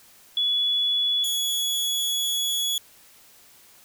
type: tone pair in turn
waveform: sine / sawtooth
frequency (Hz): 3407 / 3376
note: G#7 / G#7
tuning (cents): +44 / +28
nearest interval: unison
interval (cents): 16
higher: first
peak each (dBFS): -20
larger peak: neither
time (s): 0.37-1.24 / 1.24-2.78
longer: second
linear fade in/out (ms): 2
effects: white hiss -53 dBFS RMS until 3.84 s